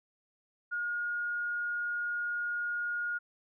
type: tone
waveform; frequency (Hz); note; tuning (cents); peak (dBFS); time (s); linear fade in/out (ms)
sine; 1431; F6; +42; -31; 0.71-3.19; 20
effects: none